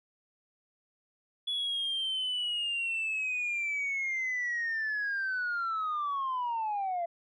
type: linear sweep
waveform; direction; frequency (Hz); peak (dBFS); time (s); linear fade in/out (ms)
sine; down; 3410 to 671; -28; 1.47-7.06; 10
effects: tanh soft clip ceiling -27 dBFS